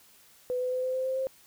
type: tone with pitch steps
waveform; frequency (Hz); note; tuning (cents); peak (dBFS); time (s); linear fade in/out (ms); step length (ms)
sine; 499.6 / 504.2 / 508.9 / 513.6 / 518.4 / 523.2 / 528.1; B4 / B4 / C5 / C5 / C5 / C5 / C5; +20 / +36 / -48 / -32 / -16 / 0 / +16; -27; 0.5-1.27; 0; 110
effects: white hiss -58 dBFS RMS until 1.46 s